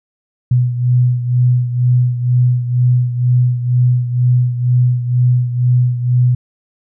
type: beating tone pair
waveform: sine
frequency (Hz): 123.47 / 125.57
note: B2 / B2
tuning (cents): 0 / +29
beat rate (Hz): 2.1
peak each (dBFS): -11 / -17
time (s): 0.51-6.35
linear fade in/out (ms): 5
effects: none